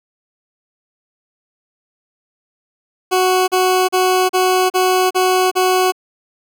20% pulse tone bursts, 370 Hz, F#4, in tune, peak -7 dBFS, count 7, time 3.11-5.922 s, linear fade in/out 20 ms, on 370 ms, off 37 ms, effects none

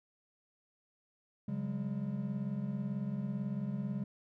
triangle chord, C# suspended fourth, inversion none, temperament equal with one note detuned, 138.59 / 185 / 203.1 Hz, C#3 / F#3 / G#3, 0 / 0 / -38 cents, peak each -37 / -39 / -35 dBFS, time 1.48-4.04 s, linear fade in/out 5 ms, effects none

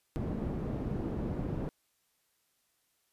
white low-pass noise, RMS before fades -35 dBFS, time 0.16-1.69 s, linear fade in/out 0 ms, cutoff 260 Hz, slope 12 dB/octave, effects white hiss -75 dBFS RMS until 3.12 s + resampled to 32000 Hz

